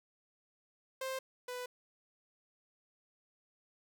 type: tone pair in turn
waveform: sawtooth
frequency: 526 / 496.5 Hz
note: C5 / B4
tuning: +9 / +9 cents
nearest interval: minor second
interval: 100 cents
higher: first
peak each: -33 / -36 dBFS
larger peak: first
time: 1.01-1.19 / 1.48-1.66 s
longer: neither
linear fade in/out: 5 ms
effects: none